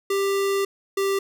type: tone pair in turn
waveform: square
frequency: 394.6 / 392.5 Hz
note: G4 / G4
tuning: +11 / +2 cents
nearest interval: unison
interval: 9 cents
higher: first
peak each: -21 dBFS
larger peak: neither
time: 0.1-0.65 / 0.97-1.19 s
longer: first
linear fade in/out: 5 ms
effects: none